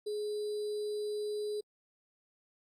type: tone with sample-and-hold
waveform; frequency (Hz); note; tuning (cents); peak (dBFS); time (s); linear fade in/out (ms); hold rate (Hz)
sine; 418.9; G#4; +15; -33; 0.06-1.61; 10; 4410
effects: low-pass 10000 Hz 12 dB/octave + AAC 64 kbps